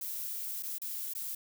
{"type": "noise with dropouts", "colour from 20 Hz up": "violet", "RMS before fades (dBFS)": -38, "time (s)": [0.01, 1.35], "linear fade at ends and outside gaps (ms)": 5, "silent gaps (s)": [[0.626, 0.632], [0.784, 0.816], [1.136, 1.15]], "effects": []}